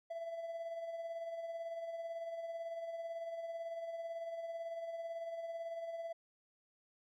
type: tone with tremolo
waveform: triangle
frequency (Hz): 667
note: E5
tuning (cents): +20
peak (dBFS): -36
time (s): 0.1-6.13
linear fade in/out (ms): 10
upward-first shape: sine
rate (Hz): 18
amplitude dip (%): 50
effects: tanh soft clip ceiling -32 dBFS